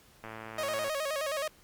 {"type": "click train", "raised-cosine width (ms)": 0.5, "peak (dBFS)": -27, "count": 72, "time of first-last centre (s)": [0.24, 0.88], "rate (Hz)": 111}
{"type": "tone with vibrato", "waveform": "sawtooth", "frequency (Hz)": 588, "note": "D5", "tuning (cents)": 2, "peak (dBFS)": -27, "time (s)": [0.58, 1.48], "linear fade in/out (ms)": 5, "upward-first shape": "square", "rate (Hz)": 9.5, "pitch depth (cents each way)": 100}
{"effects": ["pink hiss -60 dBFS RMS until 1.63 s", "Opus 48 kbps"]}